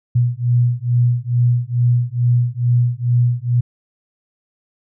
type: beating tone pair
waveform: sine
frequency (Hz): 120.3 / 122.6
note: B2 / B2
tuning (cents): -45 / -12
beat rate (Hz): 2.3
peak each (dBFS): -16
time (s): 0.15-3.61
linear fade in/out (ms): 10
effects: none